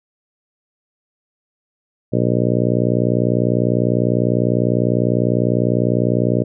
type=harmonic tone; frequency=60 Hz; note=B1; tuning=49 cents flat; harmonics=2 / 3 / 4 / 5 / 6 / 7 / 8 / 9 / 10; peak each=-19 / -21 / -22 / -23 / -24 / -24 / -25 / -26 / -26 dBFS; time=2.12-6.44 s; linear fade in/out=20 ms; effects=none